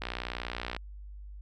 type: click train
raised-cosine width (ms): 0.3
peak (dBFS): -18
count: 46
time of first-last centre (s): 0.02-0.765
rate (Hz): 60.4
effects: added 50 Hz sine -42 dBFS peak until 1.41 s